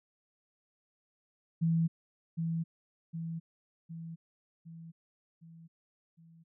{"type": "tone with echo", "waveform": "sine", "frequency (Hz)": 164.81, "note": "E3", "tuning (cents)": 0, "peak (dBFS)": -25, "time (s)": [1.61, 1.88], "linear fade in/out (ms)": 20, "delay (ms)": 760, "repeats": 6, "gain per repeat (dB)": -5, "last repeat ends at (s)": 6.44, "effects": []}